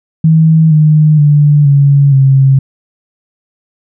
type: tone with pitch steps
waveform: sine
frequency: 160 / 153.39 / 147.06 / 140.99 / 135.17 Hz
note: D#3 / D#3 / D3 / C#3 / C#3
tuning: +49 / -24 / +3 / +30 / -43 cents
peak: -3 dBFS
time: 0.24-2.59 s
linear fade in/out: 5 ms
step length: 470 ms
effects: none